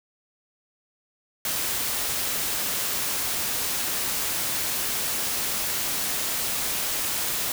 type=noise; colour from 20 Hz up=white; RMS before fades=-27 dBFS; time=1.45-7.52 s; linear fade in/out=2 ms; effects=none